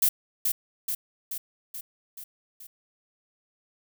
violet noise with echo, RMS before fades -21 dBFS, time 0.02-0.09 s, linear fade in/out 5 ms, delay 430 ms, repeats 6, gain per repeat -4 dB, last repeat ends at 2.67 s, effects none

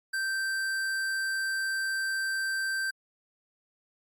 triangle tone with hard clipping, 1563 Hz, G6, 6 cents flat, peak -30 dBFS, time 0.13-2.91 s, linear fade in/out 10 ms, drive 18 dB, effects Opus 48 kbps

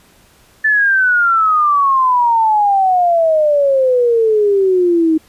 sine exponential sweep, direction down, 1760 to 312.7 Hz, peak -9 dBFS, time 0.64-5.18 s, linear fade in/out 10 ms, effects pink hiss -49 dBFS RMS until 5.28 s + resampled to 32000 Hz

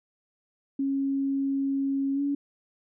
sine tone with pitch glide, 274 to 283 Hz, C#4 to C#4, -20 to +36 cents, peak -24 dBFS, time 0.79-2.35 s, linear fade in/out 5 ms, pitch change +56 cents, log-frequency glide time 2.14-2.21 s, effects none

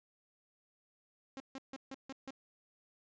sawtooth tone bursts, 268 Hz, C4, 42 cents sharp, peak -39 dBFS, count 6, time 1.37-2.306 s, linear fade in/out 0 ms, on 31 ms, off 150 ms, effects resampled to 16000 Hz

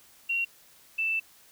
sine tone pair in turn, 2746 / 2654 Hz, F7 / E7, -30 / +11 cents, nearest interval minor second, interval 59 cents, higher first, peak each -25 / -25 dBFS, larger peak neither, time 0.29-0.45 / 0.98-1.2 s, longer second, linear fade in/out 10 ms, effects white hiss -57 dBFS RMS until 1.51 s

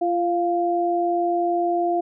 sine tone pair together, 344.8 / 698 Hz, F4 / F5, -22 / -1 cents, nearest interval octave, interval 1221 cents, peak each -22 / -21 dBFS, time 0.01-2.01 s, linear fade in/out 10 ms, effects none

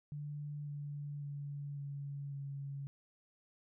sine tone with pitch steps, 146.8 / 144.95 / 143.12 / 141.31 / 139.52 Hz, D3 / D3 / D3 / C#3 / C#3, 0 / -22 / -44 / +34 / +12 cents, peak -40 dBFS, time 0.12-2.87 s, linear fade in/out 0 ms, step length 550 ms, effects none

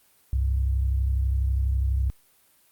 sine tone pair together, 66.1 / 98.24 Hz, C2 / G2, +18 / +4 cents, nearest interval perfect fifth, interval 686 cents, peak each -21 / -30 dBFS, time 0.33-2.1 s, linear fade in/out 0 ms, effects white hiss -61 dBFS RMS until 2.71 s + Opus 32 kbps

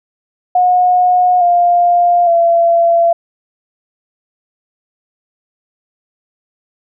sine tone with pitch steps, 724 / 701 / 678.6 Hz, F#5 / F5 / F5, -38 / +6 / -50 cents, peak -7 dBFS, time 0.55-3.13 s, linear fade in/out 5 ms, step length 860 ms, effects none

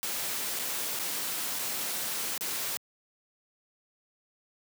white noise with dropouts, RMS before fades -33 dBFS, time 0.03-2.77 s, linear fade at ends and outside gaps 0 ms, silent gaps 0.59-0.595 / 0.99-0.995 / 1.588-1.592 / 2.378-2.409 s, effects high-pass 150 Hz 12 dB/octave

